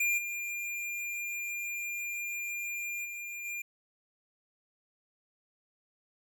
square tone with level steps, 2401 Hz, D7, 38 cents sharp, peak -27 / -35 / -39 / -36 dBFS, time 0-3.62 s, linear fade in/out 5 ms, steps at 0.17 / 3.04 / 3.44 s, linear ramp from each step 20 ms, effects none

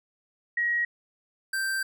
sine / square tone pair in turn, 1898 / 1566.8 Hz, A#6 / G6, +31 / -1 cents, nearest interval minor third, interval 332 cents, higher first, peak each -23 / -27 dBFS, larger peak first, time 0.57-0.85 / 1.53-1.83 s, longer second, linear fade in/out 5 ms, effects none

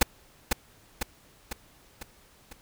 pink noise with echo, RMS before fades -18 dBFS, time 0.01-0.03 s, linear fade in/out 5 ms, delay 500 ms, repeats 5, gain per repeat -5 dB, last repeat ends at 2.53 s, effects pink hiss -58 dBFS RMS until 2.61 s

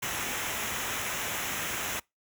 pink noise with comb filter, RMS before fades -33 dBFS, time 0.02-2 s, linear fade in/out 10 ms, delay 0.22 ms, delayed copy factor -0.65, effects noise-tail reverb RT60 0.2 s tail -25 dB re dry + high-pass 60 Hz 12 dB/octave

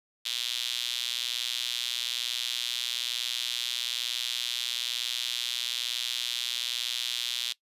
sawtooth tone with high-pass filter, 121.1 Hz, B2, 34 cents flat, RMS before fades -32 dBFS, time 0.25-7.53 s, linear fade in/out 10 ms, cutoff 3500 Hz, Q 4.2, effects noise-tail reverb RT60 0.1 s tail -20 dB re dry + resampled to 32000 Hz

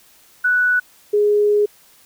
sine tone pair in turn, 1480 / 415.3 Hz, F#6 / G#4, 0 / 0 cents, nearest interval octave + minor seventh, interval 2200 cents, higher first, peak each -13 / -12 dBFS, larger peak second, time 0.44-0.8 / 1.13-1.66 s, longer second, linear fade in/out 10 ms, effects white hiss -51 dBFS RMS until 2.05 s

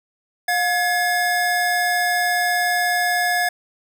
square tone pair together, 713.1 / 1696 Hz, F5 / G#6, +36 / +36 cents, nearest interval octave + minor third, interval 1500 cents, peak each -21 / -21 dBFS, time 0.48-3.49 s, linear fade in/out 5 ms, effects none

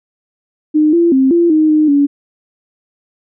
sine tone with pitch steps, 305.5 / 340.5 / 265.1 / 342.1 / 311 / 306.7 / 284.7 Hz, D#4 / F4 / C4 / F4 / D#4 / D#4 / C#4, -32 / -44 / +23 / -36 / -1 / -25 / +46 cents, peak -7 dBFS, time 0.74-2.07 s, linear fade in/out 20 ms, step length 190 ms, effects none

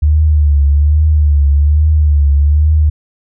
sine tone with vibrato, 74 Hz, D2, 14 cents sharp, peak -6 dBFS, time 0.02-2.9 s, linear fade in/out 10 ms, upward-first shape triangle, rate 1.2 Hz, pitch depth 88 cents each way, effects none

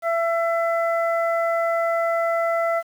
harmonic tone, 670 Hz, E5, 28 cents sharp, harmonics 1 / 2 / 3, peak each -20 / -26 / -30 dBFS, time 0.02-2.83 s, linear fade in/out 50 ms, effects 8-bit

